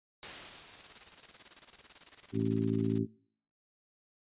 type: noise with exponential decay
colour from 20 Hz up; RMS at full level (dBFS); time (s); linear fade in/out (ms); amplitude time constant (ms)
white; -40; 0.23-2.12; 0; 410
type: noise with tremolo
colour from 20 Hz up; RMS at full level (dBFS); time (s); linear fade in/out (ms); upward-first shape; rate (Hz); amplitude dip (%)
white; -50; 0.73-2.99; 10; square; 18; 75
type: harmonic tone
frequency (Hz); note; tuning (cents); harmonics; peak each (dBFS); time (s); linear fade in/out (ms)
55; A1; 0; 2 / 3 / 4 / 5 / 6 / 7; -34 / -39 / -34 / -33 / -43 / -36; 2.32-3.07; 50
effects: noise-tail reverb RT60 0.6 s tail -25 dB re dry + resampled to 8000 Hz